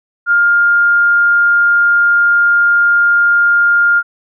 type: tone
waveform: sine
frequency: 1407 Hz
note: F6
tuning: 12 cents sharp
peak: -7 dBFS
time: 0.26-4.03 s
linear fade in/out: 50 ms
effects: none

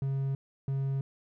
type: tone pair in turn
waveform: triangle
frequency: 136.1 / 136.1 Hz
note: C#3 / C#3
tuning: -31 / -31 cents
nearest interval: unison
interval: 0 cents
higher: neither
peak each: -26 dBFS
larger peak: neither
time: 0.02-0.35 / 0.68-1.01 s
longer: neither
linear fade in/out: 2 ms
effects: none

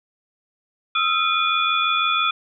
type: tone cluster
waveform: sine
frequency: 1268 / 1354 / 2442 / 3439 Hz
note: D#6 / E6 / D#7 / A7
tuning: +32 / +46 / -33 / -40 cents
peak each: -23 dBFS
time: 0.95-2.31 s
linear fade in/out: 5 ms
effects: none

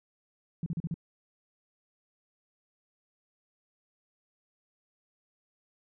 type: tone bursts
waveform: sine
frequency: 164.81 Hz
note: E3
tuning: in tune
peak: -29 dBFS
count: 5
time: 0.63-0.942 s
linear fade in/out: 2 ms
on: 32 ms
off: 38 ms
effects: none

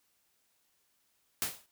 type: noise with exponential decay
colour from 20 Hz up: white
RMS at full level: -29 dBFS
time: 1.42-1.66 s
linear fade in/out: 0 ms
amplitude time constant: 52 ms
effects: white hiss -74 dBFS RMS until 1.71 s

